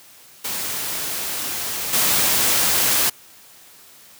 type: noise with level steps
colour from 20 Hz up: white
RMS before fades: -26 / -18 dBFS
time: 0.44-3.1 s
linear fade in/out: 10 ms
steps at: 1.93 s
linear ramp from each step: 5 ms
effects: white hiss -47 dBFS RMS until 4.19 s + high-pass 80 Hz 12 dB/octave